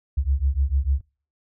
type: beating tone pair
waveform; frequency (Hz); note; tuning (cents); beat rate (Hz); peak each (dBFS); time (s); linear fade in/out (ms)
sine; 65.41 / 72.11; C2 / D2; 0 / -31; 6.7; -22; 0.17-1.01; 10
effects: noise-tail reverb RT60 0.4 s tail -25 dB re dry